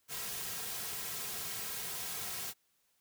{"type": "noise with comb filter", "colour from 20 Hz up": "white", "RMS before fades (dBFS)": -40, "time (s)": [0.08, 2.54], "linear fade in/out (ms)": 50, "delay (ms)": 3.4, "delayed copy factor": -0.6, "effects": ["white hiss -75 dBFS RMS until 3 s"]}